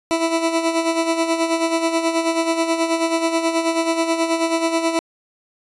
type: tone with tremolo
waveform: 20% pulse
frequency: 329.6 Hz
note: E4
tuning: in tune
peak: -10 dBFS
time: 0.11-4.99 s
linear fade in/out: 0 ms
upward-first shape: sine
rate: 9.3 Hz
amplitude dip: 60%
effects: resampled to 24000 Hz